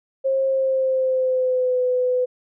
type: tone with pitch glide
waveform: sine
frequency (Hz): 535 to 502.1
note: C5 to B4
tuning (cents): +38 to +29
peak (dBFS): -17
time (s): 0.24-2.26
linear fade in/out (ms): 20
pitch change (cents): -109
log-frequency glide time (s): 0.46-1.81
effects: none